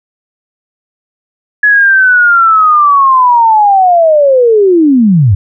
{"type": "linear sweep", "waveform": "sine", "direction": "down", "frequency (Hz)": [1700, 87.31], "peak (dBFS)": -3, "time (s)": [1.63, 5.35], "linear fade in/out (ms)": 5, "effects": []}